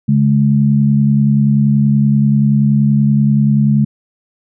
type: tone pair together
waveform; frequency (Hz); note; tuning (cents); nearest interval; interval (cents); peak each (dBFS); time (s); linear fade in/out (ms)
sine; 140.73 / 211.2; C#3 / G#3; +27 / +29; perfect fifth; 702; -11; 0.08-3.85; 10
effects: none